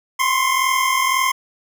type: tone pair together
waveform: 25% pulse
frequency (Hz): 1031 / 1072.9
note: C6 / C6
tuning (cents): -26 / +43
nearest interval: minor second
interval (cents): 69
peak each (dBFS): -15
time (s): 0.19-1.32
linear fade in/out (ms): 10
effects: none